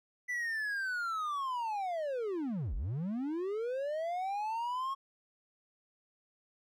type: linear two-way sweep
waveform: triangle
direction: down then up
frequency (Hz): 1996 to 38.89 to 1098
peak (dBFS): -31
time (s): 0.28-4.95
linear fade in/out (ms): 20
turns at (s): 2.75
effects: none